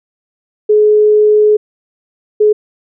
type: tone bursts at uneven times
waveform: sine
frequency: 423.4 Hz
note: G#4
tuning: 33 cents sharp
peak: -5 dBFS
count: 2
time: 0.69-1.57 / 2.4-2.53 s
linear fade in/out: 10 ms
effects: none